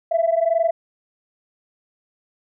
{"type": "tone pair together", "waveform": "sine", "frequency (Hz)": [654.1, 676], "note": ["E5", "E5"], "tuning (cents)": [-14, 43], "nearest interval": "minor second", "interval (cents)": 57, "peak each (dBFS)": -18, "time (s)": [0.11, 0.71], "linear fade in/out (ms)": 10, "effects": ["tanh soft clip ceiling -10 dBFS"]}